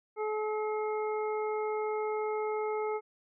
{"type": "harmonic tone", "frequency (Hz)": 428.6, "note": "A4", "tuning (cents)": -45, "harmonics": [1, 2, 3, 5], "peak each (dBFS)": [-31, -37, -41, -45], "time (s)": [0.16, 3.01], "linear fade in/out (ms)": 50, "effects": []}